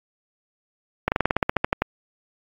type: slowing click train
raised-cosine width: 0.5 ms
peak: -4 dBFS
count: 13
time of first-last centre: 1.08-1.82 s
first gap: 39 ms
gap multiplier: 1.08
effects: AAC 48 kbps